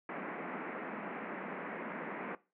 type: band-pass noise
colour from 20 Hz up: pink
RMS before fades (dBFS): -42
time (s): 0.09-2.35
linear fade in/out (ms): 2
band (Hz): 180 to 2300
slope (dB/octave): 48
effects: noise-tail reverb RT60 0.3 s tail -19 dB re dry